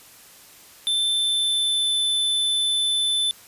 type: tone with pitch glide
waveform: square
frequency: 3544 to 3520 Hz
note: A7 to A7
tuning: +12 to 0 cents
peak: -20 dBFS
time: 0.87-3.31 s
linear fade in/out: 0 ms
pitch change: -12 cents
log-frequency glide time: 1.14-1.97 s
effects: white hiss -48 dBFS RMS until 3.47 s + resampled to 32000 Hz